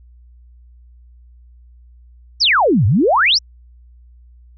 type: exponential two-way sweep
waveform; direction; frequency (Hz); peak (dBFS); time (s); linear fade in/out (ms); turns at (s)
sine; down then up; 5920 to 90.7 to 5920; -10; 2.4-3.39; 20; 2.86
effects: added 60 Hz sine -42 dBFS peak until 4.57 s